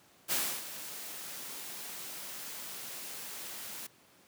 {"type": "noise with ADSR envelope", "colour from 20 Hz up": "white", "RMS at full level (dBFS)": -30, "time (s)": [0.28, 3.87], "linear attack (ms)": 39, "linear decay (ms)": 300, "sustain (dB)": -13, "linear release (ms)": 8, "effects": ["pink hiss -62 dBFS RMS until 4.27 s", "high-pass 150 Hz 12 dB/octave"]}